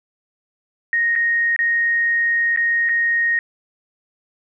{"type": "tone with dropouts", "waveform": "sine", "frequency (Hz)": 1864.7, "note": "A#6", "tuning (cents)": 0, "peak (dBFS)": -15, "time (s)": [0.93, 3.39], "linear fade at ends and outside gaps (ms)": 1, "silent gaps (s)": [[1.154, 1.16], [1.563, 1.59], [2.562, 2.573], [2.889, 2.893]], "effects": []}